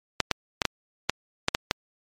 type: clicks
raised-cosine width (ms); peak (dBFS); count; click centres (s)
0.2; -3; 8; 0.203 / 0.313 / 0.618 / 0.653 / 1.096 / 1.484 / 1.549 / 1.711
effects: MP3 64 kbps